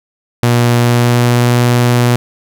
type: tone with pitch glide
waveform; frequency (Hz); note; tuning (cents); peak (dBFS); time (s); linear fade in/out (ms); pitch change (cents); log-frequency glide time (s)
sawtooth; 119.9 to 121.43; A#2 to B2; +49 to -29; -4; 0.43-2.16; 0; +22; 0.75-1.48
effects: none